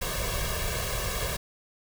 pink noise with comb filter, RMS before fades -30 dBFS, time 0.01-1.37 s, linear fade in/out 10 ms, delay 1.8 ms, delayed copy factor +0.9, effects none

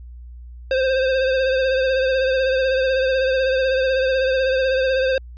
square tone with vibrato, 524 Hz, C5, 2 cents sharp, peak -17 dBFS, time 0.71-5.18 s, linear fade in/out 2 ms, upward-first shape triangle, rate 16 Hz, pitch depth 43 cents each way, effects added 60 Hz sine -35 dBFS peak until 5.37 s + resampled to 11025 Hz

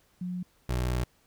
sine / 25% pulse tone pair in turn, 180 / 61.72 Hz, F#3 / B1, -47 / 0 cents, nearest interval octave + perfect fifth, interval 1853 cents, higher first, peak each -31 / -23 dBFS, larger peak second, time 0.21-0.43 / 0.69-1.04 s, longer second, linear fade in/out 5 ms, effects pink hiss -66 dBFS RMS until 1.26 s

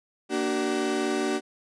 35% pulse chord, Bb augmented, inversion none, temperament equal with one note detuned, 233.1 / 293.7 / 378.6 Hz, Bb3 / D4 / F#4, 0 / 0 / +40 cents, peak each -30 / -27 / -26 dBFS, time 0.29-1.41 s, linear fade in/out 50 ms, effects resampled to 22050 Hz

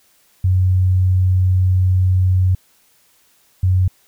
sine tone pair in turn, 92.5 / 92.5 Hz, F#2 / F#2, 0 / 0 cents, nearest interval unison, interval 0 cents, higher neither, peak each -11 dBFS, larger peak neither, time 0.44-2.55 / 3.63-3.88 s, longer first, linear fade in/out 5 ms, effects white hiss -56 dBFS RMS until 4.07 s

